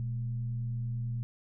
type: tone with frequency modulation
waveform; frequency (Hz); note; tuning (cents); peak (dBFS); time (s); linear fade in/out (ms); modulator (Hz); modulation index
sine; 119.7; A#2; +46; -31; 0-1.23; 0; 90.8; 0.32
effects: none